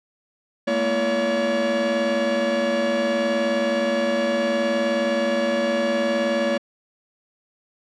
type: tone cluster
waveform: 45% pulse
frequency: 216.2 / 235.5 / 337.1 / 567 Hz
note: A3 / A#3 / E4 / C#5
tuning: -30 / +18 / +39 / +39 cents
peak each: -30 / -26 / -30 / -21 dBFS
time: 0.67-6.58 s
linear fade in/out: 10 ms
effects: low-pass 4000 Hz 12 dB/octave